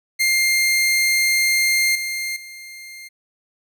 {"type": "tone with level steps", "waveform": "sawtooth", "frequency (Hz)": 2110, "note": "C7", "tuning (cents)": 14, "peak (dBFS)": [-12, -20, -32], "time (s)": [0.19, 3.09], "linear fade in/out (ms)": 20, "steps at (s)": [1.95, 2.36], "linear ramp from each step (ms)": 5, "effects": []}